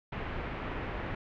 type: low-pass noise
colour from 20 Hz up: pink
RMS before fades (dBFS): -37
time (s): 0.12-1.15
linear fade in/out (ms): 5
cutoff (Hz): 2500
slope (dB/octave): 24
effects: none